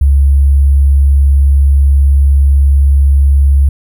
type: tone with sample-and-hold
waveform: sine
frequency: 69.3 Hz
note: C#2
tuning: in tune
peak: -4 dBFS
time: 0.01-3.69 s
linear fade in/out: 5 ms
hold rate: 11025 Hz
effects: none